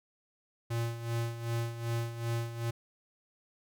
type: tone with tremolo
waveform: square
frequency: 116.54 Hz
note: A#2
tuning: in tune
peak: -30 dBFS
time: 0.7-2.71 s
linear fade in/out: 10 ms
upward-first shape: sine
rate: 2.6 Hz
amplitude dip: 70%
effects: none